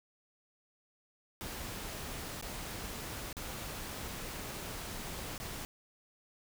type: noise with dropouts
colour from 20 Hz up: pink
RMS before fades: -42 dBFS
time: 1.41-5.65 s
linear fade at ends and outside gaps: 0 ms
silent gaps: 2.412-2.425 / 3.328-3.368 / 5.379-5.4 s
effects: none